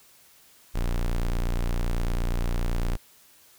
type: tone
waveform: 45% pulse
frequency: 29.37 Hz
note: A#0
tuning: 14 cents sharp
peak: -23 dBFS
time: 0.74-2.97 s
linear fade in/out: 20 ms
effects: white hiss -56 dBFS RMS until 3.58 s